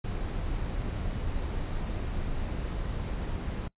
brown noise, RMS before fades -32 dBFS, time 0.04-3.68 s, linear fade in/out 5 ms, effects noise-tail reverb RT60 0.1 s tail -23 dB re dry + resampled to 8000 Hz

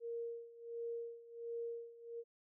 sine tone with tremolo, 466.5 Hz, A#4, 1 cent sharp, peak -39 dBFS, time 0-2.24 s, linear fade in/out 50 ms, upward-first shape sine, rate 1.4 Hz, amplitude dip 85%, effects none

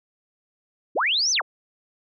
sine linear two-way sweep, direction up then down, 196 to 6260 to 310.7 Hz, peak -19 dBFS, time 0.95-1.42 s, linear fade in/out 20 ms, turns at 1.31 s, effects none

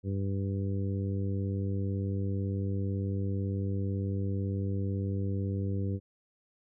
harmonic tone, 98 Hz, G2, in tune, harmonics 1 / 2 / 3 / 4 / 5, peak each -30 / -36 / -40 / -42 / -44 dBFS, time 0.03-6 s, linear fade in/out 50 ms, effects none

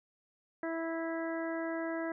harmonic tone, 328.3 Hz, E4, 7 cents flat, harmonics 1 / 2 / 3 / 4 / 5 / 6, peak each -36 / -38 / -46 / -47 / -44 / -47 dBFS, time 0.63-2.12 s, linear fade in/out 2 ms, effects none

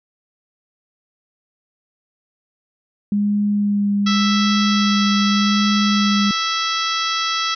sine tone with vibrato, 204.3 Hz, G#3, 28 cents flat, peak -15 dBFS, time 3.12-6.31 s, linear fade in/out 2 ms, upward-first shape sine, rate 0.86 Hz, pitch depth 15 cents each way
harmonic tone, 659.3 Hz, E5, in tune, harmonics 2 / 3 / 4 / 5 / 6 / 7 / 8 / 9, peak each -22 / -28 / -30 / -25 / -28 / -30 / -28 / -33 dBFS, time 4.06-7.55 s, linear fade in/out 10 ms
effects none

